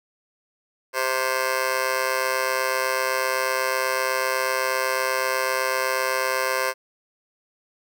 15% pulse tone with amplitude modulation, 523.3 Hz, C5, in tune, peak -11 dBFS, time 0.93-6.74 s, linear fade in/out 50 ms, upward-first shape sine, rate 128 Hz, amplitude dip 100%, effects none

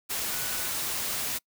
sine tone in noise, 1480 Hz, F#6, in tune, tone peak -42 dBFS, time 0.31-0.69 s, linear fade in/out 20 ms, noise white, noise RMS -31 dBFS, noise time 0.09-1.39 s, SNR -14 dB, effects noise-tail reverb RT60 0.1 s tail -26 dB re dry

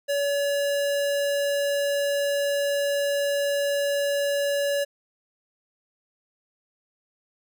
square tone, 568 Hz, C#5, 42 cents sharp, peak -23 dBFS, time 0.08-4.85 s, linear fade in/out 20 ms, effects none

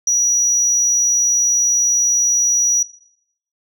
sine tone, 5820 Hz, F#8, 29 cents flat, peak -10 dBFS, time 0.07-2.83 s, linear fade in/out 5 ms, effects noise-tail reverb RT60 0.7 s tail -19 dB re dry + tanh soft clip ceiling -11 dBFS

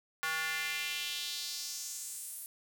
square tone with high-pass filter sweep, 159.5 Hz, D#3, 43 cents sharp, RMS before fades -38 dBFS, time 0.23-2.46 s, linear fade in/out 0 ms, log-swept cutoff 1400 to 11000 Hz, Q 2.3, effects 9-bit

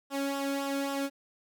sawtooth tone with flanger, 277.2 Hz, C#4, in tune, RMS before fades -32 dBFS, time 0.1-1.1 s, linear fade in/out 50 ms, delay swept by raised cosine 0.45 to 1.07 ms, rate 3.7 Hz, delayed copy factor -0.65, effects none

